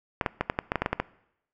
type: clicks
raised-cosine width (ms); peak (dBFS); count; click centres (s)
0.5; -9; 11; 0.212 / 0.262 / 0.41 / 0.499 / 0.589 / 0.719 / 0.757 / 0.82 / 0.861 / 0.93 / 1
effects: noise-tail reverb RT60 0.8 s tail -21 dB re dry